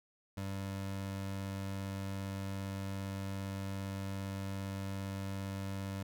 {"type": "tone", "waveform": "25% pulse", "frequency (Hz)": 97.5, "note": "G2", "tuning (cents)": -9, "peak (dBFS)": -34, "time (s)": [0.37, 6.03], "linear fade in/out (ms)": 5, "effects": []}